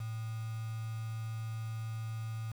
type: tone with quantisation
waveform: sine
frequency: 111.6 Hz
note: A2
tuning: 25 cents sharp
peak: -36 dBFS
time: 0-2.52 s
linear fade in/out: 5 ms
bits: 8
effects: none